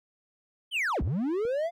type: linear two-way sweep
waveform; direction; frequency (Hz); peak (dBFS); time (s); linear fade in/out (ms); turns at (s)
triangle; down then up; 3200 to 51.2 to 705; -24; 0.71-1.71; 50; 1.02
type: clicks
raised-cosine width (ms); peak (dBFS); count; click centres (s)
2; -30; 3; 1.023 / 1.076 / 1.452
effects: none